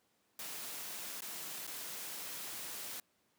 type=noise with dropouts; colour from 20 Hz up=white; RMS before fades=-44 dBFS; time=0.39-3 s; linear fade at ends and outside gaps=2 ms; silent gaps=1.207-1.22 / 1.668-1.675 s; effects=pink hiss -75 dBFS RMS until 3.38 s + high-pass 150 Hz 12 dB/octave